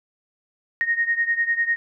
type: beating tone pair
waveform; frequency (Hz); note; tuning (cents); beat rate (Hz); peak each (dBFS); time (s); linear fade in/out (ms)
sine; 1858 / 1868; A#6 / A#6; -6 / +3; 10; -21 / -24; 0.81-1.76; 0
effects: none